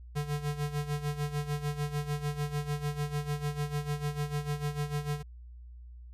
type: tone with tremolo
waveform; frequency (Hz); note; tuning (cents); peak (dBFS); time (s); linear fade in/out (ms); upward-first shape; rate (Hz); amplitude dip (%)
square; 146.83; D3; 0; -29; 0.15-5.23; 20; sine; 6.7; 75
effects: added 60 Hz sine -45 dBFS peak until 6.13 s + resampled to 32000 Hz